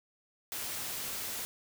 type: noise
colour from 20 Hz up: white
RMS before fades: -38 dBFS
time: 0.52-1.45 s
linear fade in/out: 0 ms
effects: none